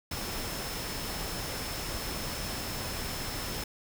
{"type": "tone in noise", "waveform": "sine", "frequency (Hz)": 5274, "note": "E8", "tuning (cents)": 0, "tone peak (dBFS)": -43, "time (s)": [0.11, 3.64], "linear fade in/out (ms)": 5, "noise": "pink", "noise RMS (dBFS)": -36, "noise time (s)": [0.11, 3.64], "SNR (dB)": -10, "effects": []}